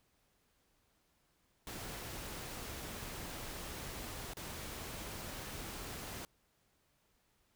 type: noise with dropouts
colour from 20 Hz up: pink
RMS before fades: -45 dBFS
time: 1.67-6.25 s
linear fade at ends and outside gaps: 1 ms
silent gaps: 4.335-4.369 s
effects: pink hiss -75 dBFS RMS until 7.55 s